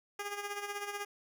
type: tone with tremolo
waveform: 10% pulse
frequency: 407.8 Hz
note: G#4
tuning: 32 cents flat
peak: -27 dBFS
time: 0.19-1.05 s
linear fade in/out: 5 ms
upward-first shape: sine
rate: 16 Hz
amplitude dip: 60%
effects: none